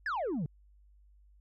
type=exponential sweep; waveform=sine; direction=down; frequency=1800 to 133.7 Hz; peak=-28 dBFS; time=0.06-0.46 s; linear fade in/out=2 ms; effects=tanh soft clip ceiling -30 dBFS + added 50 Hz sine -58 dBFS peak until 1.4 s